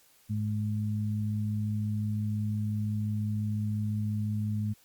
sine tone pair together, 105.75 / 211.5 Hz, G#2 / G#3, +32 / +32 cents, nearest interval octave, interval 1200 cents, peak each -29 / -33 dBFS, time 0.29-4.74 s, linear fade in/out 20 ms, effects white hiss -62 dBFS RMS until 4.84 s + Opus 48 kbps

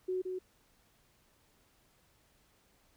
sine tone with echo, 369.8 Hz, F#4, 1 cent flat, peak -31 dBFS, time 0.08-0.22 s, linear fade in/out 10 ms, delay 170 ms, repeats 1, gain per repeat -4 dB, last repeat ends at 0.39 s, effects pink hiss -69 dBFS RMS until 2.96 s

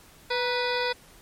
harmonic tone with a mistuned harmonic, 493.9 Hz, B4, in tune, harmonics 1 / 2 / 3 / 4 / 5 / 7 / 8 / 9 / 10, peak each -28 / -31 / -33 / -34 / -35 / -36 / -37 / -38 / -38 dBFS, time 0.3-0.93 s, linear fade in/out 10 ms, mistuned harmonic 2, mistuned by -56 cents, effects pink hiss -53 dBFS RMS until 1.21 s + MP3 64 kbps

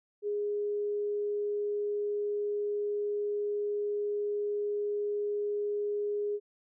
sine tone, 413.1 Hz, G#4, 9 cents flat, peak -29 dBFS, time 0.22-6.4 s, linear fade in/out 50 ms, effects none

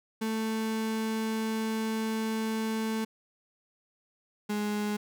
35% pulse tone pair in turn, 221.1 / 208.7 Hz, A3 / G#3, +9 / +9 cents, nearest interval minor second, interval 100 cents, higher first, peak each -27 dBFS, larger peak neither, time 0.21-3.05 / 4.49-4.97 s, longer first, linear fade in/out 10 ms, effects none

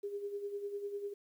sine tone with tremolo, 405.4 Hz, G#4, 42 cents flat, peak -35 dBFS, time 0.03-1.14 s, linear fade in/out 10 ms, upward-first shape sine, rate 10 Hz, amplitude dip 60%, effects 11-bit

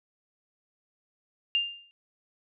sine tone with exponential decay, 2800 Hz, F7, 4 cents sharp, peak -20 dBFS, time 1.55-1.91 s, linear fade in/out 0 ms, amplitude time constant 77 ms, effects none

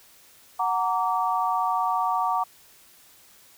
sine chord, Gb augmented, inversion none, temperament just, 740 / 925 / 1156.2 Hz, Gb5 / Bb5 / D6, 0 / -14 / -27 cents, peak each -26 dBFS, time 0.59-2.44 s, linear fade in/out 10 ms, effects white hiss -54 dBFS RMS until 3.57 s

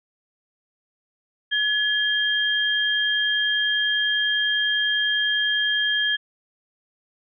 sine tone pair together, 1700 / 3205 Hz, G#6 / G7, +40 / +38 cents, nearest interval major seventh, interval 1098 cents, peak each -22 dBFS, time 1.51-6.17 s, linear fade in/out 20 ms, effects none

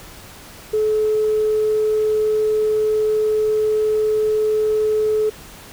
sine tone, 430 Hz, A4, 40 cents flat, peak -14 dBFS, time 0.73-5.3 s, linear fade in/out 10 ms, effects tanh soft clip ceiling -10 dBFS + pink hiss -40 dBFS RMS until 5.72 s

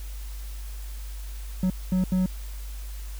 triangle tone bursts at uneven times, 185 Hz, F#3, in tune, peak -18 dBFS, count 3, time 1.63-1.7 / 1.92-2.04 / 2.12-2.26 s, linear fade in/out 2 ms, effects added 50 Hz sine -33 dBFS peak until 3.19 s + white hiss -48 dBFS RMS until 3.19 s

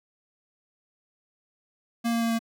square tone with pitch steps, 233.1 / 231.5 / 229.9 / 228.3 Hz, A#3 / A#3 / A#3 / A#3, 0 / -12 / -24 / -36 cents, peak -24 dBFS, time 2.04-2.392 s, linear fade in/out 20 ms, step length 88 ms, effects none

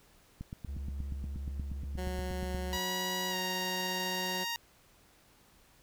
click train, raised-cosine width 5 ms, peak -28 dBFS, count 19, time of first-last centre 0.41-2.548 s, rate 8.42 Hz
triangle tone with vibrato, 69.3 Hz, C#2, in tune, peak -34 dBFS, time 0.67-2.78 s, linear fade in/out 20 ms, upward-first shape triangle, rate 3.5 Hz, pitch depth 9 cents each way
15% pulse tone, 183.3 Hz, F#3, 16 cents flat, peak -31 dBFS, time 1.97-4.45 s, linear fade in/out 20 ms
10% pulse tone with pitch glide, 965 to 934.3 Hz, B5 to A#5, -40 to +4 cents, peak -25 dBFS, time 2.73-4.56 s, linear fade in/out 0 ms, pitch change -56 cents, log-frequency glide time 3.3-3.35 s
effects pink hiss -63 dBFS RMS until 5.82 s

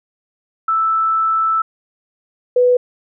sine tone pair in turn, 1318.5 / 494.9 Hz, E6 / B4, 0 / +4 cents, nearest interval octave + perfect fourth, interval 1696 cents, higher first, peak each -13 / -9 dBFS, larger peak second, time 0.68-1.62 / 2.56-2.77 s, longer first, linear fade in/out 5 ms, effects none

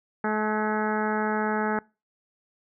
harmonic tone with a mistuned harmonic, 214.6 Hz, A3, 43 cents flat, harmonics 1 / 2 / 3 / 4 / 5 / 6 / 7 / 8 / 9 / 10, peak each -28 / -30 / -35 / -30 / -41 / -34 / -34 / -35 / -42 / -46 dBFS, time 0.24-1.79 s, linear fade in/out 2 ms, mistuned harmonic 8, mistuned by -36 cents, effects noise-tail reverb RT60 0.3 s tail -25 dB re dry

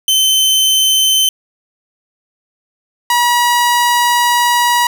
sawtooth tone pair in turn, 3077 / 963.3 Hz, G7 / B5, -33 / -43 cents, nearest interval octave + minor sixth, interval 2010 cents, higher first, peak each -6 dBFS, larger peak neither, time 0.08-1.29 / 3.1-4.87 s, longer second, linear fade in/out 2 ms, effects none

